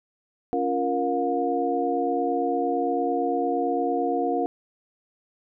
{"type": "tone cluster", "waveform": "sine", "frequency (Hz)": [278.6, 347.4, 468.7, 714], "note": ["C#4", "F4", "A#4", "F5"], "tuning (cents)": [9, -9, 9, 38], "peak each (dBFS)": [-28, -29, -27, -26], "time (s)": [0.53, 4.46], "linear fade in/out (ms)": 0, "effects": []}